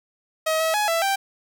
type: tone with pitch steps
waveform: sawtooth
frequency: 635 / 644 / 840 / 664 / 784 Hz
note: D#5 / E5 / G#5 / E5 / G5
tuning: +35 / -41 / +19 / +12 / 0 cents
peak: -16 dBFS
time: 0.46-1.16 s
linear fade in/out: 10 ms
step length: 140 ms
effects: none